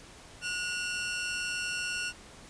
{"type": "tone pair together", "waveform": "sawtooth", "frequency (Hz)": [1452.5, 2723], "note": ["F#6", "F7"], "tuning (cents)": [-32, -44], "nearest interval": "major seventh", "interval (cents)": 1088, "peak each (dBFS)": [-31, -31], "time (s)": [0.41, 2.13], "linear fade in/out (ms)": 50, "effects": ["pink hiss -51 dBFS RMS until 2.49 s", "resampled to 22050 Hz"]}